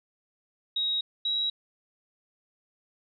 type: tone pair in turn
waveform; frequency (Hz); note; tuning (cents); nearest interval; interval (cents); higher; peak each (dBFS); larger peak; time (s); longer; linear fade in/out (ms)
sine; 3800 / 3862; A#7 / B7; +33 / -39; unison; 28; second; -25; neither; 0.76-1.01 / 1.25-1.5; neither; 5
effects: none